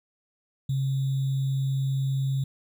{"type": "tone with sample-and-hold", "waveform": "sine", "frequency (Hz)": 135, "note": "C#3", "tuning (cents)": -45, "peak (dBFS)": -23, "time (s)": [0.69, 2.44], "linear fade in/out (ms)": 5, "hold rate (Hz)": 3675, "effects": []}